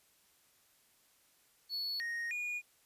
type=tone with pitch steps; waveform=triangle; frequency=4407 / 1865 / 2443 Hz; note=C#8 / A#6 / D#7; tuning=-11 / 0 / -32 cents; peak=-34 dBFS; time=1.69-2.62 s; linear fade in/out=50 ms; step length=310 ms; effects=white hiss -69 dBFS RMS until 2.85 s + resampled to 32000 Hz